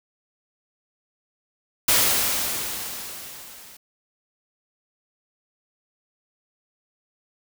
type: noise with level ramp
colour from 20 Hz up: white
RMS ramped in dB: -17 to -46 dBFS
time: 1.88-3.77 s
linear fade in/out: 5 ms
effects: none